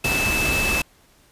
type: tone in noise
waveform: sine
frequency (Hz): 2624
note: E7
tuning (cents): -9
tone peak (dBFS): -21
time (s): 0.04-0.82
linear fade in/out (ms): 5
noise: pink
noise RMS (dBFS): -24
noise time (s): 0.04-0.82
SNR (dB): 0
effects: pink hiss -56 dBFS RMS until 1.31 s + resampled to 32000 Hz